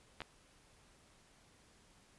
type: clicks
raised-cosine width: 0.3 ms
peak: -26 dBFS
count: 2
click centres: 0.205 / 0.218 s
effects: pink hiss -66 dBFS RMS until 2.18 s + resampled to 24000 Hz